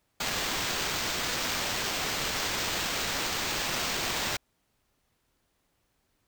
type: noise with sample-and-hold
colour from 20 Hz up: violet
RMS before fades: -31 dBFS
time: 0.2-4.37 s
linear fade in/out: 5 ms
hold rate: 11025 Hz
effects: pink hiss -74 dBFS RMS until 6.27 s